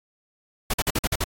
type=noise bursts; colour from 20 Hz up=pink; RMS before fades=-23 dBFS; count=7; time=0.7-1.241 s; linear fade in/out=5 ms; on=37 ms; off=47 ms; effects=AAC 64 kbps